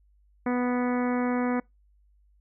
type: harmonic tone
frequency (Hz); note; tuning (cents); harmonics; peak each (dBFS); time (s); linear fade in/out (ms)
246.9; B3; 0; 1 / 2 / 3 / 4 / 5 / 6 / 7 / 8 / 9; -25 / -31 / -35 / -37 / -39 / -41 / -42 / -43 / -44; 0.46-1.6; 5
effects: noise-tail reverb RT60 0.2 s tail -26 dB re dry + added 50 Hz sine -59 dBFS peak until 2.4 s